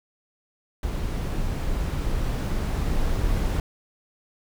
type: noise with level ramp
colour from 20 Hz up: brown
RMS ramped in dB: -27 to -23 dBFS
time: 0.83-3.6 s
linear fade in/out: 2 ms
effects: none